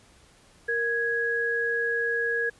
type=tone pair together; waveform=sine; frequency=466.2 / 1661.3 Hz; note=A#4 / G#6; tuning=0 / 0 cents; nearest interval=octave + minor seventh; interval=2200 cents; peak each=-29 / -25 dBFS; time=0.68-2.5 s; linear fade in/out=10 ms; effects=pink hiss -57 dBFS RMS until 2.59 s + resampled to 24000 Hz